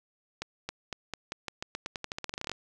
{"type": "accelerating click train", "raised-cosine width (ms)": 0.2, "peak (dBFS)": -17, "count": 22, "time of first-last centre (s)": [0.42, 2.516], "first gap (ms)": 270, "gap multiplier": 0.88, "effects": []}